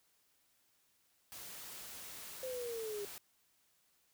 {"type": "noise", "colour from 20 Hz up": "white", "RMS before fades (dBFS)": -49, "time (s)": [1.32, 3.18], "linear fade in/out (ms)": 0}
{"type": "linear sweep", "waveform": "sine", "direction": "down", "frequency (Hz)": [523.3, 400.6], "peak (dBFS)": -39, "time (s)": [2.43, 3.05], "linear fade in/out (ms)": 2}
{"effects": ["white hiss -74 dBFS RMS until 4.13 s"]}